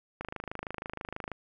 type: click train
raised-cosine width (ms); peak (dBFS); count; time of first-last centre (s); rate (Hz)
0.5; -21; 30; 0.21-1.317; 26.2
effects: none